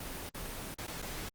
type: noise with dropouts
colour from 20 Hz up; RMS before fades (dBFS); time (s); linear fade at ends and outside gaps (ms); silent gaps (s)
pink; -41; 0-1.29; 5; 0.293-0.343 / 0.744-0.783 / 0.868-0.878 / 1.019-1.023
effects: Opus 24 kbps